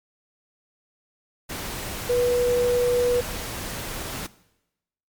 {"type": "tone in noise", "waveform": "sine", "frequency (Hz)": 488.3, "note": "B4", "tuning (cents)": -20, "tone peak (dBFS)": -18, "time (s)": [2.09, 3.21], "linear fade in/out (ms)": 10, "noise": "pink", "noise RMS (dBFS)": -32, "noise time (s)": [1.49, 4.27], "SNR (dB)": 11, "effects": ["noise-tail reverb RT60 0.9 s tail -19 dB re dry", "MP3 96 kbps"]}